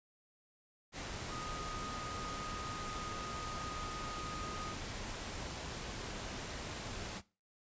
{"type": "tone in noise", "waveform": "sine", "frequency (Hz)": 1241, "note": "D#6", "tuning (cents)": -5, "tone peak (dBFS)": -44, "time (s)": [1.28, 4.76], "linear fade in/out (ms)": 50, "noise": "pink", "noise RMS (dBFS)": -43, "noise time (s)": [0.92, 7.22], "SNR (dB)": -4, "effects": ["noise-tail reverb RT60 0.3 s tail -19 dB re dry", "resampled to 16000 Hz"]}